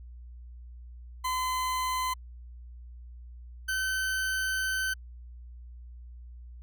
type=tone pair in turn; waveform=40% pulse; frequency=1022 / 1531.3 Hz; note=C6 / G6; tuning=-41 / -41 cents; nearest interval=perfect fifth; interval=700 cents; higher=second; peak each=-27 dBFS; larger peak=neither; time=1.24-2.14 / 3.68-4.94 s; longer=second; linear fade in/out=10 ms; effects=added 60 Hz sine -43 dBFS peak until 6.62 s